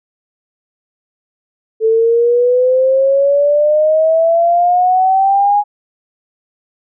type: exponential sweep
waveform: sine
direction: up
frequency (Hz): 440 to 830.6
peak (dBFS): -8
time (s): 1.8-5.64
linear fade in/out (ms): 50
effects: none